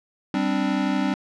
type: chord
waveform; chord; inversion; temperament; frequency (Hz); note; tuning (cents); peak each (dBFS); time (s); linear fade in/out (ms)
square; G suspended fourth; none; equal; 196 / 261.6 / 293.7; G3 / C4 / D4; 0 / 0 / 0; -26; 0.34-1.14; 2
effects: low-pass 4000 Hz 12 dB/octave